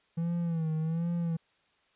triangle tone with vibrato, 164.5 Hz, E3, 3 cents flat, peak -26 dBFS, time 0.17-1.37 s, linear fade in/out 10 ms, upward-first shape sine, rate 1.3 Hz, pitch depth 78 cents each way, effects white hiss -69 dBFS RMS until 1.95 s + resampled to 8000 Hz

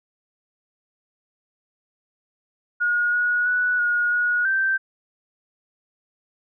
sine tone with pitch steps, 1440 / 1454 / 1476 / 1441 / 1452 / 1560 Hz, F#6 / F#6 / F#6 / F#6 / F#6 / G6, -47 / -31 / -5 / -46 / -33 / -9 cents, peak -18 dBFS, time 2.8-4.78 s, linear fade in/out 20 ms, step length 330 ms, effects none

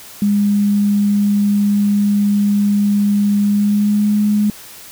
sine tone with pitch glide, 204.1 to 208.5 Hz, G#3 to G#3, -30 to +7 cents, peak -11 dBFS, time 0.22-4.5 s, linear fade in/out 2 ms, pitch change +37 cents, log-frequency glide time 3.43-4.1 s, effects white hiss -37 dBFS RMS until 4.91 s

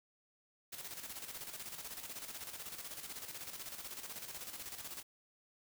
white noise with tremolo, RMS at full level -45 dBFS, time 0.72-5.03 s, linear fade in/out 10 ms, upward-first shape square, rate 16 Hz, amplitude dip 55%, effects none

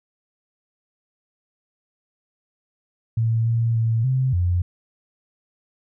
sine tone with pitch steps, 113.7 / 115.5 / 113.5 / 130.4 / 88.6 Hz, A#2 / A#2 / A#2 / C3 / F2, -43 / -16 / -46 / -5 / +25 cents, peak -17 dBFS, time 3.17-4.62 s, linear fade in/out 5 ms, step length 290 ms, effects none

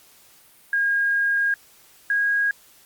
sine tone pair in turn, 1626 / 1640.1 Hz, G#6 / G#6, -37 / -22 cents, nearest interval unison, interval 15 cents, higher second, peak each -18 dBFS, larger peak neither, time 0.73-1.54 / 2.1-2.51 s, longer first, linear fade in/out 2 ms, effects white hiss -53 dBFS RMS until 2.85 s + Opus 48 kbps

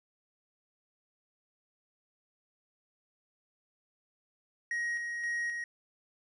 triangle tone with tremolo, 1887 Hz, A#6, 21 cents sharp, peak -29 dBFS, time 4.71-5.64 s, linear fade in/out 2 ms, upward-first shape square, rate 1.9 Hz, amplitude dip 35%, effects resampled to 24000 Hz

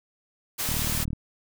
white noise, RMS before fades -29 dBFS, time 0.58-1.05 s, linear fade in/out 20 ms
click train, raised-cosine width 5 ms, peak -19 dBFS, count 18, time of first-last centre 0.69-1.132 s, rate 38.5 Hz
effects none

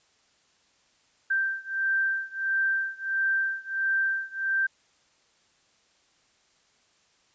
sine beating tone pair, 1568 / 1569.5 Hz, G6 / G6, 0 / +2 cents, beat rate 1.5 Hz, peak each -27 / -28 dBFS, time 1.3-4.67 s, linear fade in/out 10 ms, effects white hiss -65 dBFS RMS until 7.34 s + resampled to 16000 Hz

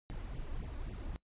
brown noise with flanger, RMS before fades -41 dBFS, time 0.1-1.16 s, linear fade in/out 0 ms, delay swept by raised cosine 0.32 to 3.52 ms, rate 3.7 Hz, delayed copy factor +0.95, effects noise-tail reverb RT60 0.1 s tail -21 dB re dry + resampled to 8000 Hz

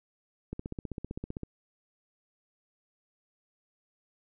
click train, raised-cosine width 3 ms, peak -23 dBFS, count 15, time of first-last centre 0.53-1.433 s, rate 15.5 Hz, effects none

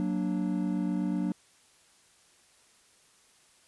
triangle chord, Gb augmented, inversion none, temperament equal, 185 / 233.1 / 293.7 Hz, Gb3 / Bb3 / D4, 0 / 0 / 0 cents, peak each -28 / -32 / -30 dBFS, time 0-1.32 s, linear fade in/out 0 ms, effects white hiss -62 dBFS RMS until 3.67 s + resampled to 24000 Hz

